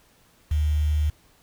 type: tone with quantisation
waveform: sine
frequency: 75.3 Hz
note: D2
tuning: 44 cents sharp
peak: -19 dBFS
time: 0.51-1.1 s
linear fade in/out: 5 ms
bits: 7
effects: pink hiss -59 dBFS RMS until 1.42 s